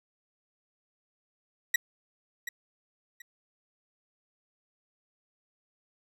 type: tone with echo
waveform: 40% pulse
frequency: 1923 Hz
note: B6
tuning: 47 cents flat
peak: -20 dBFS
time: 1.74-1.76 s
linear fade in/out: 5 ms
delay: 730 ms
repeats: 2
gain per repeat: -12 dB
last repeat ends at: 3.22 s
effects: none